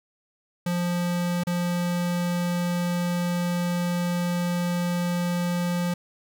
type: tone with dropouts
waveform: square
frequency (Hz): 175.4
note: F3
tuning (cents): +8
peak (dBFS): -24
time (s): 0.66-5.94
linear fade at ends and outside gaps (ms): 5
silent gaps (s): 1.436-1.469
effects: none